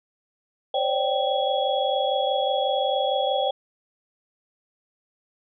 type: tone cluster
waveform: sine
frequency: 527 / 572 / 598 / 779 / 3342 Hz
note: C5 / D5 / D5 / G5 / G#7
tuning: +12 / -46 / +31 / -11 / +10 cents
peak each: -26 / -27 / -31 / -25 / -30 dBFS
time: 0.74-3.51 s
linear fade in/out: 5 ms
effects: none